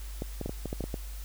clicks, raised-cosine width 2 ms, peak -20 dBFS, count 9, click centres 0.221 / 0.413 / 0.46 / 0.494 / 0.657 / 0.729 / 0.807 / 0.84 / 0.942 s, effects added 50 Hz sine -37 dBFS peak until 1.24 s + white hiss -50 dBFS RMS until 1.24 s

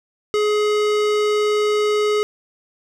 square tone with low-pass filter, 420.7 Hz, G#4, 22 cents sharp, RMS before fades -18 dBFS, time 0.34-2.23 s, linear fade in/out 0 ms, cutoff 6200 Hz, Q 0.66, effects none

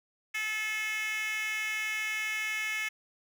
10% pulse tone with high-pass filter, 432.3 Hz, A4, 31 cents flat, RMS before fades -33 dBFS, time 0.34-2.89 s, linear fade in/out 10 ms, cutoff 2100 Hz, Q 3.6, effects none

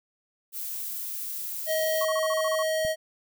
violet noise, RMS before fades -34 dBFS, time 0.52-2.08 s, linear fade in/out 50 ms
square tone, 633 Hz, D#5, 30 cents sharp, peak -25 dBFS, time 1.66-2.96 s, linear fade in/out 50 ms
sine tone bursts, 1108.7 Hz, C#6, in tune, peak -28 dBFS, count 9, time 2.01-2.627 s, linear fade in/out 5 ms, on 41 ms, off 31 ms
click, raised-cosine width 5 ms, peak -27 dBFS, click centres 2.85 s
effects none

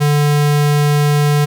square tone, 146.83 Hz, D3, in tune, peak -11 dBFS, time 0-1.46 s, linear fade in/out 20 ms, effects none

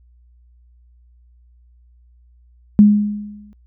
sine tone with exponential decay, 207.7 Hz, G#3, in tune, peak -3 dBFS, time 2.79-3.53 s, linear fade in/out 0 ms, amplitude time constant 160 ms, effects added 60 Hz sine -48 dBFS peak until 3.66 s

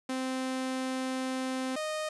sawtooth tone pair in turn, 260 / 618.4 Hz, C4 / D#5, -11 / -11 cents, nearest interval octave + minor third, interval 1500 cents, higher second, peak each -27 / -28 dBFS, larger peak first, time 0.09-1.76 / 1.76-2.09 s, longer first, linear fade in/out 5 ms, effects resampled to 24000 Hz + 9-bit

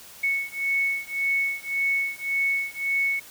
sine beating tone pair, 2210 / 2211.8 Hz, C#7 / C#7, -6 / -4 cents, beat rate 1.8 Hz, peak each -26 dBFS, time 0.23-3.2 s, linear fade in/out 10 ms, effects white hiss -46 dBFS RMS until 3.3 s

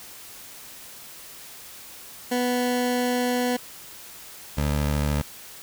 20% pulse tone pair in turn, 246.9 / 73.4 Hz, B3 / D2, 0 / 0 cents, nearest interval octave + major sixth, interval 2100 cents, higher first, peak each -17 dBFS, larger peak neither, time 2.31-3.57 / 4.57-5.22 s, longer first, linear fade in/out 10 ms, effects white hiss -43 dBFS RMS until 5.62 s

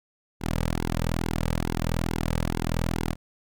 sawtooth tone with flanger, 41.2 Hz, E1, in tune, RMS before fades -27 dBFS, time 0.4-3.16 s, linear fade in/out 50 ms, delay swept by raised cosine 1.6 to 2.9 ms, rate 2.3 Hz, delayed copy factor -0.9, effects none

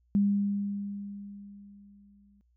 sine tone with exponential decay, 201.5 Hz, G3, 48 cents sharp, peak -20 dBFS, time 0.15-2.41 s, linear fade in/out 0 ms, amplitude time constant 490 ms, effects added 60 Hz sine -65 dBFS peak until 2.56 s

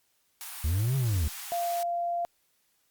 white high-pass noise, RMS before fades -40 dBFS, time 0.41-1.83 s, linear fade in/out 0 ms, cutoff 700 Hz, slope 96 dB/octave
triangle linear two-way sweep, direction up then down, 69.3 to 138.59 to 69.3 Hz, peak -22 dBFS, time 0.64-1.28 s, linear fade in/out 5 ms, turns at 0.96 s
sine tone, 692 Hz, F5, 16 cents flat, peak -27 dBFS, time 1.52-2.25 s, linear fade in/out 0 ms
effects white hiss -71 dBFS RMS until 2.9 s + Opus 48 kbps

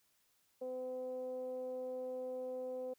15% pulse tone with low-pass filter, 255 Hz, C4, 44 cents flat, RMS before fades -42 dBFS, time 0.61-2.94 s, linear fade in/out 10 ms, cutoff 550 Hz, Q 8.1, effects white hiss -75 dBFS RMS until 2.98 s

